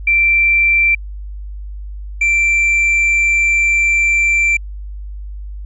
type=tone pair in turn; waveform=sine / triangle; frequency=2349 / 2349 Hz; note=D7 / D7; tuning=0 / 0 cents; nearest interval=unison; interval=0 cents; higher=neither; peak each=-9 dBFS; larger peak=neither; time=0.07-0.95 / 2.21-4.57 s; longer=second; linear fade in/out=5 ms; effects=added 50 Hz sine -25 dBFS peak until 5.65 s + resampled to 24000 Hz